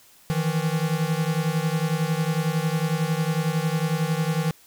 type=beating tone pair; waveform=square; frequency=155.56 / 166.56 Hz; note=D#3 / E3; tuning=0 / +18 cents; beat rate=11 Hz; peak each=-25 / -26 dBFS; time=0.3-4.51 s; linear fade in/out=0 ms; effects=white hiss -54 dBFS RMS until 4.66 s